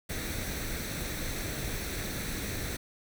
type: noise with comb filter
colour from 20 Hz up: pink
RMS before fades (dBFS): -35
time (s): 0.09-2.77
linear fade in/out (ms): 10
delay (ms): 0.5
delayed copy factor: +0.55
effects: none